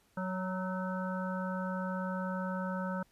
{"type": "harmonic tone with a mistuned harmonic", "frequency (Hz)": 185.6, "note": "F#3", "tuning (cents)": 6, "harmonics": [1, 3, 5, 7, 8], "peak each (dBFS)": [-35, -40, -42, -43, -44], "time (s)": [0.17, 3.03], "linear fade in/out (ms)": 5, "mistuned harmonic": 8, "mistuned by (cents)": 36, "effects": ["pink hiss -69 dBFS RMS until 3.11 s", "resampled to 32000 Hz"]}